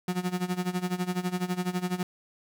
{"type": "tone with tremolo", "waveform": "35% pulse", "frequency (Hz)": 180.7, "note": "F#3", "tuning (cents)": -41, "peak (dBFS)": -23, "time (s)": [0.08, 2.03], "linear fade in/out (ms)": 2, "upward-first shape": "sine", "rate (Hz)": 12, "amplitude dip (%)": 85, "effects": []}